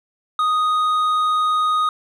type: tone with hard clipping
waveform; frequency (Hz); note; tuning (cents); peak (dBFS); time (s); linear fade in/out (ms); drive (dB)
sine; 1244.5; D#6; 0; -17; 0.39-1.89; 2; 5
effects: none